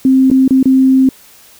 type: tone with dropouts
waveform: sine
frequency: 263.3 Hz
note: C4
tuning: 11 cents sharp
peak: -5 dBFS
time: 0.05-1.09 s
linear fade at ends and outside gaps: 2 ms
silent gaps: 0.302-0.313 / 0.479-0.507 / 0.629-0.656 s
effects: white hiss -42 dBFS RMS until 1.59 s